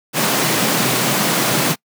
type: high-pass noise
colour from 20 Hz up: pink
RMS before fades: -17 dBFS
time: 0.13-1.76 s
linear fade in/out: 50 ms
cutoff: 120 Hz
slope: 96 dB/octave
effects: noise-tail reverb RT60 0.1 s tail -25 dB re dry